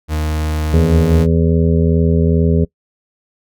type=tone; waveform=40% pulse; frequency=77.2 Hz; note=D#2; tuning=13 cents flat; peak=-15 dBFS; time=0.08-1.27 s; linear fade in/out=50 ms
type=harmonic tone; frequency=82.41 Hz; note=E2; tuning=in tune; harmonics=1 / 2 / 3 / 5 / 6 / 7; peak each=-14 / -14 / -19 / -19 / -24 / -29 dBFS; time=0.73-2.65 s; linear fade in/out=10 ms
effects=noise-tail reverb RT60 0.1 s tail -23 dB re dry